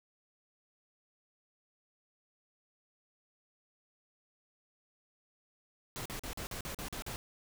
pink noise bursts, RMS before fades -41 dBFS, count 9, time 5.96-7.16 s, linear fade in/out 0 ms, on 96 ms, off 42 ms, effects none

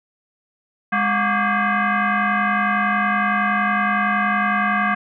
sine tone with frequency modulation, 206.6 Hz, G#3, 9 cents flat, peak -16 dBFS, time 0.92-4.95 s, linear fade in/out 10 ms, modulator 464 Hz, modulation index 3.9, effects none

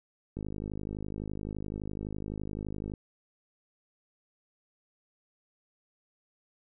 click train, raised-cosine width 3 ms, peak -24 dBFS, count 134, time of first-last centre 0.37-2.938 s, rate 51.8 Hz, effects none

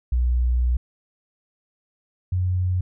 sine tone pair in turn, 61.1 / 91.2 Hz, B1 / F#2, -18 / -24 cents, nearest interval perfect fifth, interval 694 cents, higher second, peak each -17 / -19 dBFS, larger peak first, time 0.12-0.77 / 2.32-2.81 s, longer first, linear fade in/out 5 ms, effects none

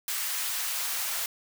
white noise with high-pass filter sweep, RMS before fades -31 dBFS, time 0.08-1.26 s, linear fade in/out 2 ms, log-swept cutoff 1300 to 780 Hz, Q 0.87, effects none

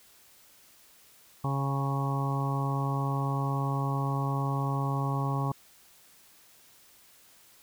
harmonic tone with a mistuned harmonic, 137.7 Hz, C#3, 11 cents flat, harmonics 1 / 2 / 3 / 4 / 5 / 6 / 7 / 8, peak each -28 / -37 / -41 / -43 / -42 / -38 / -40 / -36 dBFS, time 1.44-5.52 s, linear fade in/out 5 ms, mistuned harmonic 5, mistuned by +23 cents, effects white hiss -58 dBFS RMS until 7.62 s

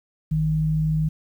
sine tone pair together, 51.91 / 155.56 Hz, G#1 / D#3, 0 / 0 cents, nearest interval octave + perfect fifth, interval 1900 cents, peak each -29 / -19 dBFS, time 0.31-1.09 s, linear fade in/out 10 ms, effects 9-bit

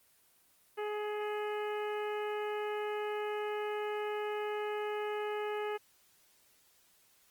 harmonic tone, 420 Hz, G#4, 19 cents sharp, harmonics 1 / 2 / 3 / 4 / 5 / 6 / 7, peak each -35 / -41 / -45 / -47 / -49 / -51 / -52 dBFS, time 0.77-5.78 s, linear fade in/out 20 ms, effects white hiss -67 dBFS RMS until 7.3 s + Opus 24 kbps

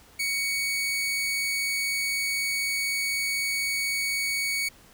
sawtooth tone, 2236 Hz, C#7, 14 cents sharp, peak -22 dBFS, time 0.19-4.69 s, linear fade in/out 10 ms, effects pink hiss -54 dBFS RMS until 4.93 s

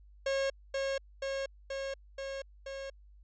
45% pulse tone with echo, 544 Hz, C#5, 33 cents flat, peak -29 dBFS, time 0.26-0.5 s, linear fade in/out 5 ms, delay 480 ms, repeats 5, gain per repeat -2 dB, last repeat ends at 2.9 s, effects added 50 Hz sine -54 dBFS peak until 3.23 s + resampled to 16000 Hz

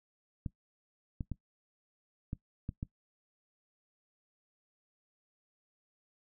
clicks, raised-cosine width 5 ms, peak -24 dBFS, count 6, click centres 0.462 / 1.208 / 1.317 / 2.331 / 2.691 / 2.829 s, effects noise-tail reverb RT60 0.1 s tail -19 dB re dry

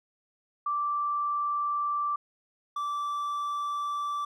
sine / triangle tone pair in turn, 1170 / 1164.8 Hz, D6 / D6, -7 / -15 cents, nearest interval unison, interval 8 cents, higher first, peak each -26 / -27 dBFS, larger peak first, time 0.66-2.16 / 2.76-4.25 s, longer first, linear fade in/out 5 ms, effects none

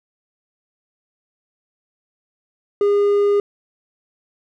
sine tone with hard clipping, 407.1 Hz, G#4, 35 cents flat, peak -14 dBFS, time 2.81-3.4 s, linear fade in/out 2 ms, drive 3 dB, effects none

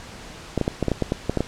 clicks, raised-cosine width 2 ms, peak -7 dBFS, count 11, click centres 0.577 / 0.613 / 0.679 / 0.827 / 0.883 / 0.917 / 1.023 / 1.121 / 1.296 / 1.373 / 1.406 s, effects pink hiss -40 dBFS RMS until 1.47 s + low-pass 7000 Hz 12 dB/octave

